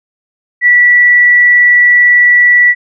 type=tone; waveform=sine; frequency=1953 Hz; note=B6; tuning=20 cents flat; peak=-3 dBFS; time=0.61-2.75 s; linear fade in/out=50 ms; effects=none